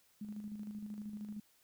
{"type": "tone with tremolo", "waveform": "sine", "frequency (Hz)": 209.7, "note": "G#3", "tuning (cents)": 17, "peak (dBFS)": -40, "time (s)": [0.21, 1.4], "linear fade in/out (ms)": 5, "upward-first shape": "square", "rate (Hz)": 13, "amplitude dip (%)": 45, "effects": ["white hiss -70 dBFS RMS until 1.63 s"]}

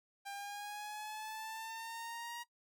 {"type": "linear sweep", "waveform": "sawtooth", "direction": "up", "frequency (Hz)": [795, 951], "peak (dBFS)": -39, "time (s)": [0.25, 2.44], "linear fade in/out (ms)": 20, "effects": ["noise-tail reverb RT60 0.1 s tail -18 dB re dry"]}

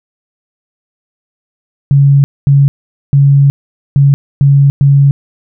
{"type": "tone bursts at uneven times", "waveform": "sine", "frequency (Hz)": 140, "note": "C#3", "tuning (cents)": 18, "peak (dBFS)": -3, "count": 6, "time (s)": [[1.91, 2.24], [2.47, 2.68], [3.13, 3.5], [3.96, 4.14], [4.41, 4.7], [4.81, 5.11]], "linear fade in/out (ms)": 0, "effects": []}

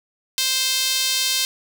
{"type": "tone with high-pass filter", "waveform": "sawtooth", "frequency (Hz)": 523.3, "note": "C5", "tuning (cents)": 0, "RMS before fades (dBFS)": -21, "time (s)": [0.38, 1.45], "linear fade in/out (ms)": 0, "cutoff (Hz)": 3800, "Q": 1.6, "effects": []}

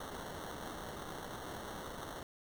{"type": "noise with sample-and-hold", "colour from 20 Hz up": "blue", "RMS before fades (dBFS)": -45, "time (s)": [0, 2.23], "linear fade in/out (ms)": 2, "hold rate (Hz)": 2450, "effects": []}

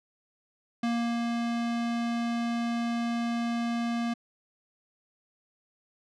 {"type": "tone with ADSR envelope", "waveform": "square", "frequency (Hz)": 234.6, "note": "A#3", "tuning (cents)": 11, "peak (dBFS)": -26, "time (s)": [0.83, 4.14], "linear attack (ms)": 5, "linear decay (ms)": 340, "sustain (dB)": -2, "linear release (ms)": 10, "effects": ["low-pass 5000 Hz 12 dB/octave"]}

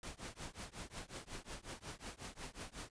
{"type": "noise with tremolo", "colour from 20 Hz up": "pink", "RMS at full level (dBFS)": -45, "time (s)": [0.03, 2.9], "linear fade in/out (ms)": 2, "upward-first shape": "triangle", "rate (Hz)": 5.5, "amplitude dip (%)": 100, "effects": ["resampled to 22050 Hz"]}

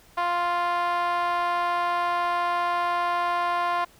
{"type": "tone with band-pass filter", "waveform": "5% pulse", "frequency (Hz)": 349.2, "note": "F4", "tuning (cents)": 0, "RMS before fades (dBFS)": -25, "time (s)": [0.17, 3.85], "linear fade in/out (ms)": 10, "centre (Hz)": 880, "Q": 7.1, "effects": ["pink hiss -55 dBFS RMS until 3.99 s"]}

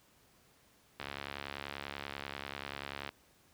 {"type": "click train", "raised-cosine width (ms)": 0.3, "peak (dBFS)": -23, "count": 148, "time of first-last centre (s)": [1, 3.091], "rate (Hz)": 70.3, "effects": ["pink hiss -66 dBFS RMS until 3.53 s", "high-pass 60 Hz 12 dB/octave"]}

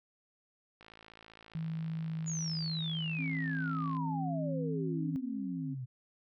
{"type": "click train", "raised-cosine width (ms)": 0.3, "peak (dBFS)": -37, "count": 175, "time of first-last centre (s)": [0.81, 3.968], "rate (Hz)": 55.1}
{"type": "tone with pitch glide", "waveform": "sine", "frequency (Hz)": [161.5, 160.48], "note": ["E3", "E3"], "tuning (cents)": [-35, -46], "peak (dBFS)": -34, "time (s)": [1.55, 5.16], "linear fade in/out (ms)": 0, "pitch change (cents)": -11, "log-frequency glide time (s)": [2.02, 2.17]}
{"type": "exponential sweep", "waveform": "sine", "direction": "down", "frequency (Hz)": [7000, 121.4], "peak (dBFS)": -37, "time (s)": [2.26, 5.86], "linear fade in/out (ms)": 20}
{"type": "tone with vibrato", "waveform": "sine", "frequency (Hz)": 266.7, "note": "C4", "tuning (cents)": 33, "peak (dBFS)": -37, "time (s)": [3.18, 5.75], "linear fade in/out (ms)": 20, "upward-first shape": "sine", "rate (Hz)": 1.9, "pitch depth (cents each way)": 11}
{"effects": []}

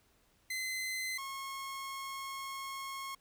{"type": "tone pair in turn", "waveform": "sawtooth", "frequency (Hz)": [2051, 1086.5], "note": ["C7", "C#6"], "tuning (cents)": [-35, -35], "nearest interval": "major seventh", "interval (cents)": 1100, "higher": "first", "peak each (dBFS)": [-32, -36], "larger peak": "first", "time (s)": [[0.5, 1.18], [1.18, 3.15]], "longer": "second", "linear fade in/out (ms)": 5, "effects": ["pink hiss -70 dBFS RMS until 3.2 s"]}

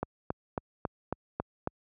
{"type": "click train", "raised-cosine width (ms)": 1, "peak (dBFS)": -16, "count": 7, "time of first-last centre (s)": [0.03, 1.674], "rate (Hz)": 3.65, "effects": ["high-pass 60 Hz 12 dB/octave"]}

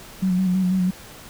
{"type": "tone with vibrato", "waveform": "sine", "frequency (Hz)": 185, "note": "F#3", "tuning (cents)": 0, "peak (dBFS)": -17, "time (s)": [0.22, 0.91], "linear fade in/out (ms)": 10, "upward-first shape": "square", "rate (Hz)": 6.1, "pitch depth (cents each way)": 33, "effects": ["pink hiss -42 dBFS RMS until 1.29 s"]}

